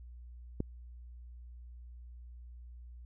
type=click; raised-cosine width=3 ms; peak=-20 dBFS; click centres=0.604 s; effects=added 60 Hz sine -47 dBFS peak until 3.05 s